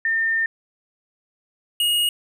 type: tone pair in turn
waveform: sine / square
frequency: 1810 / 2873 Hz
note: A6 / F7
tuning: +48 / +48 cents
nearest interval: minor sixth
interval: 800 cents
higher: second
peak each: -18 dBFS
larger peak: neither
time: 0.05-0.46 / 1.8-2.09 s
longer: first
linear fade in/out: 2 ms
effects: none